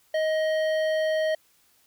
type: tone with hard clipping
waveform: triangle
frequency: 628 Hz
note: D#5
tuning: 16 cents sharp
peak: -24 dBFS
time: 0.14-1.35 s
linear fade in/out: 5 ms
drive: 15 dB
effects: white hiss -63 dBFS RMS until 1.86 s